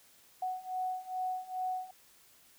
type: beating tone pair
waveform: sine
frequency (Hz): 740 / 742.4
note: F#5 / F#5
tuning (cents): 0 / +6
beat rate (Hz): 2.4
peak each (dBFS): -38 / -36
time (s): 0.42-1.91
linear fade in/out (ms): 5
effects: white hiss -62 dBFS RMS until 2.58 s